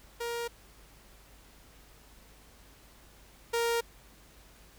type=tone pair in turn; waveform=sawtooth; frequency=470.5 / 466.7 Hz; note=A#4 / A#4; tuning=+16 / +2 cents; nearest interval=unison; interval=14 cents; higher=first; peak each=-29 / -23 dBFS; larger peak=second; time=0.2-0.48 / 3.53-3.81 s; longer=neither; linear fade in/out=10 ms; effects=added 50 Hz sine -58 dBFS peak until 4.78 s + pink hiss -58 dBFS RMS until 4.78 s